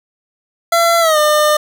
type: tone with pitch glide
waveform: 25% pulse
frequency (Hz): 677 to 603.1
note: E5 to D5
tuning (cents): +46 to +46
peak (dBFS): -6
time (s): 0.72-1.57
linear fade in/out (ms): 5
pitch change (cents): -200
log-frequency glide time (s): 1-1.18
effects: none